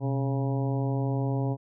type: harmonic tone with a mistuned harmonic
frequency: 137.5 Hz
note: C#3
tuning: 14 cents flat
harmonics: 1 / 2 / 3 / 4 / 5 / 6 / 7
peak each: -26 / -32 / -36 / -38 / -40 / -42 / -43 dBFS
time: 0-1.57 s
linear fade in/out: 50 ms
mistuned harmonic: 1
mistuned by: -110 cents
effects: none